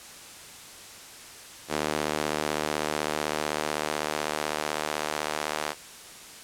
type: tone with high-pass filter sweep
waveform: sawtooth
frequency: 75.9 Hz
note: D#2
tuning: 42 cents flat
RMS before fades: -30 dBFS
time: 1.68-5.75 s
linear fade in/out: 50 ms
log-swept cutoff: 350 to 650 Hz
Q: 0.82
effects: white hiss -45 dBFS RMS until 6.43 s + low-pass 10000 Hz 12 dB/octave